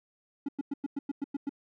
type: tone bursts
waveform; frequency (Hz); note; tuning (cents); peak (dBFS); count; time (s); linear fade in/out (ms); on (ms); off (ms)
triangle; 281.5; C#4; +27; -27; 9; 0.46-1.494; 5; 26; 100
effects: none